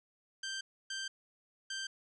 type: tone bursts at uneven times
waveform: 15% pulse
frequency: 1568 Hz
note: G6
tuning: in tune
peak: -31 dBFS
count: 3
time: 0.43-0.61 / 0.9-1.08 / 1.7-1.87 s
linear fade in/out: 5 ms
effects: resampled to 22050 Hz